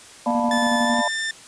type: tone with tremolo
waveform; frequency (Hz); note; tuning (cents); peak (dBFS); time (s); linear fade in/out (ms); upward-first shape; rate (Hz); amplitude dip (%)
triangle; 237.3; A#3; +31; -18; 0.26-1.02; 20; square; 11; 40
type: chord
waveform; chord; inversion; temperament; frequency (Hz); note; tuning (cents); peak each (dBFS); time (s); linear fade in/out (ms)
sine; B half-diminished seventh; first; equal with one note detuned; 597.6 / 698.5 / 880 / 987.8; D5 / F5 / A5 / B5; +30 / 0 / 0 / 0; -26; 0.26-1.08; 2
type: tone with pitch glide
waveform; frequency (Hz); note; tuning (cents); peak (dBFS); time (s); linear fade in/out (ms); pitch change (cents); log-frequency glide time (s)
sawtooth; 1748 to 1789.9; A6 to A6; -12 to +29; -20; 0.51-1.31; 2; +41; 0.81-1
effects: white hiss -44 dBFS RMS until 1.47 s + resampled to 22050 Hz